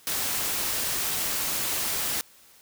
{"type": "noise", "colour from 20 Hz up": "white", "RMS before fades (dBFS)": -28, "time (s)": [0.07, 2.21], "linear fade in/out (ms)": 0, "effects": ["white hiss -55 dBFS RMS until 2.61 s"]}